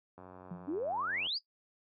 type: click train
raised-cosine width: 1 ms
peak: -36 dBFS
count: 101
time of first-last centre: 0.18-1.269 s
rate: 91.8 Hz
type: tone with exponential decay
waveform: sine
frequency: 174.61 Hz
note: F3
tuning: in tune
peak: -37 dBFS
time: 0.51-0.85 s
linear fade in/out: 2 ms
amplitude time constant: 72 ms
type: exponential sweep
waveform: sine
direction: up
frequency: 270.7 to 5120 Hz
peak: -32 dBFS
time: 0.67-1.39 s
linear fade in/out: 20 ms
effects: noise-tail reverb RT60 0.1 s tail -18 dB re dry + high-pass 100 Hz 12 dB/octave